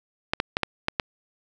clicks, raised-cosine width 0.3 ms, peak -6 dBFS, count 6, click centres 0.335 / 0.401 / 0.569 / 0.633 / 0.884 / 0.998 s, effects none

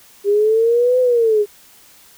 sine linear two-way sweep, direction up then down, 399.1 to 510 to 406 Hz, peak -11 dBFS, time 0.24-1.46 s, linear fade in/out 50 ms, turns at 1 s, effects white hiss -47 dBFS RMS until 2.17 s

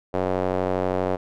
square tone with band-pass filter, 46.25 Hz, F#1, in tune, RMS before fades -24 dBFS, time 0.13-1.17 s, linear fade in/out 20 ms, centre 570 Hz, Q 1.7, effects none

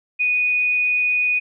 sine tone, 2477 Hz, D#7, 8 cents flat, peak -16 dBFS, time 0.19-1.4 s, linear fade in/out 20 ms, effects none

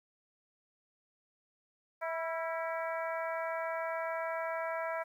harmonic tone with a mistuned harmonic, 326.6 Hz, E4, 16 cents flat, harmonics 2 / 3 / 4 / 5 / 6 / 7, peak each -36 / -40 / -42 / -44 / -46 / -47 dBFS, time 2.01-5.04 s, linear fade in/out 20 ms, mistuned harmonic 4, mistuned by +38 cents, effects 11-bit

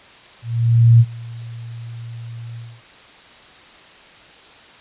sine tone with ADSR envelope, 116.54 Hz, A#2, in tune, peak -5 dBFS, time 0.42-2.82 s, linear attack 580 ms, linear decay 50 ms, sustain -24 dB, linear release 250 ms, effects white hiss -44 dBFS RMS until 4.8 s + resampled to 8000 Hz

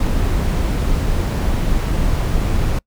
brown noise, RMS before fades -17 dBFS, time 0-2.79 s, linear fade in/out 5 ms, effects noise-tail reverb RT60 0.1 s tail -26 dB re dry

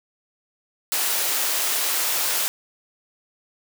white high-pass noise, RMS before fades -23 dBFS, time 0.92-2.48 s, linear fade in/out 0 ms, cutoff 440 Hz, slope 12 dB/octave, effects none

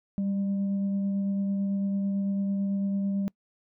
sine tone with frequency modulation, 197 Hz, G3, 9 cents sharp, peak -25 dBFS, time 0.18-3.28 s, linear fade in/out 0 ms, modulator 403 Hz, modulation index 0.2, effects noise-tail reverb RT60 0.1 s tail -25 dB re dry

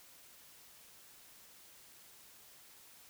silence, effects white hiss -59 dBFS RMS until 3.09 s

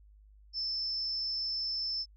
sine tone with amplitude modulation, 5274 Hz, E8, in tune, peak -29 dBFS, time 0.53-2.06 s, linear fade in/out 50 ms, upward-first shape sine, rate 225 Hz, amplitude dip 55%, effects added 51 Hz sine -55 dBFS peak until 2.16 s

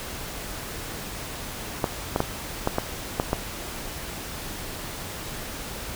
clicks, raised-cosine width 1 ms, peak -7 dBFS, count 7, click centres 1.842 / 2.161 / 2.204 / 2.674 / 2.784 / 3.199 / 3.331 s, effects pink hiss -35 dBFS RMS until 5.95 s

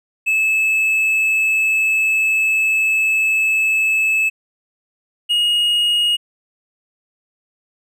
triangle tone pair in turn, 2606 / 2873 Hz, E7 / F7, -20 / +48 cents, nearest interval major second, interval 168 cents, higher second, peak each -12 dBFS, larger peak neither, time 0.26-4.3 / 5.29-6.17 s, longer first, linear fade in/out 20 ms, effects none

